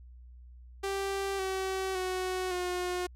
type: tone with pitch steps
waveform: sawtooth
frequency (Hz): 392 / 380.8 / 370 / 359.5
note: G4 / F#4 / F#4 / F#4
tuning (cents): 0 / +50 / 0 / -50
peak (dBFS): -27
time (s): 0.83-3.07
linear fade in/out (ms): 10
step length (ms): 560
effects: added 61 Hz sine -48 dBFS peak until 3.15 s + low-pass 12000 Hz 12 dB/octave